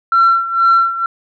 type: tone with tremolo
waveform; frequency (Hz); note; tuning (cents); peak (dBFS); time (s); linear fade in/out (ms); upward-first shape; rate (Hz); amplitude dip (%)
sine; 1356; E6; +49; -5; 0.12-1.06; 2; sine; 2.1; 80
effects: tanh soft clip ceiling -4 dBFS